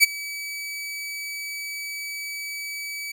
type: tone with ADSR envelope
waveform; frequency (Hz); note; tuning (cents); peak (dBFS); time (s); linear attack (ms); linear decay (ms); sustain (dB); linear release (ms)
sawtooth; 2288; D7; -46; -6; 0-3.12; 34; 18; -21; 8
effects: none